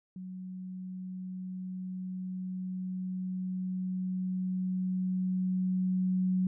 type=tone with level ramp; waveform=sine; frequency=185 Hz; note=F#3; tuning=in tune; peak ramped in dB=-39 to -25 dBFS; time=0.16-6.47 s; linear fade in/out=2 ms; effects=none